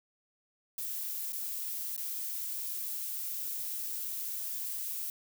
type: noise with dropouts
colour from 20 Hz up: violet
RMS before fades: -37 dBFS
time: 0.78-5.1 s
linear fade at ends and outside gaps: 2 ms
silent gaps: 1.323-1.33 / 1.965-1.977 s
effects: none